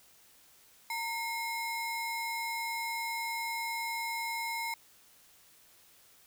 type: ring-modulated tone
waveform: square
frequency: 1535 Hz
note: G6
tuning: 37 cents flat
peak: -31 dBFS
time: 0.9-4.74 s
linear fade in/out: 2 ms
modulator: 615 Hz
effects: white hiss -61 dBFS RMS until 6.26 s